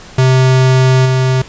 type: tone with level steps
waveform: square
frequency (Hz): 130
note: C3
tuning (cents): -11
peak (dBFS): -7 / -10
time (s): 0.18-1.42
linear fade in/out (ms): 5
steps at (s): 1.05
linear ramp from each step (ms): 10
effects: pink hiss -35 dBFS RMS until 1.48 s + resampled to 16000 Hz